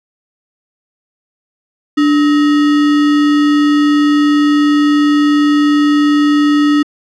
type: tone with sample-and-hold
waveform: sine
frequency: 293.8 Hz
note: D4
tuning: 1 cent sharp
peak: -7 dBFS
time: 1.97-6.83 s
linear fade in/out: 10 ms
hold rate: 1575 Hz
effects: low-pass 4000 Hz 12 dB/octave